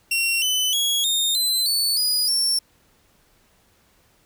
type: tone with pitch steps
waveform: sawtooth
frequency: 2736 / 3018 / 3330 / 3673 / 4052 / 4470 / 4932 / 5440 Hz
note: F7 / F#7 / G#7 / A#7 / B7 / C#8 / D#8 / F8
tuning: -36 / +34 / +4 / -26 / +44 / +14 / -16 / -46 cents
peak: -16 dBFS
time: 0.11-2.59 s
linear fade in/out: 5 ms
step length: 310 ms
effects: pink hiss -60 dBFS RMS until 4.25 s